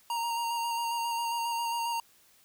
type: tone with vibrato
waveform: square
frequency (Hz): 932.3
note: A#5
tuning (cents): 0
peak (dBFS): -30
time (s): 0.1-2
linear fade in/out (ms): 2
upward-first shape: square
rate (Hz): 7.4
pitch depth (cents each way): 15
effects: white hiss -62 dBFS RMS until 2.44 s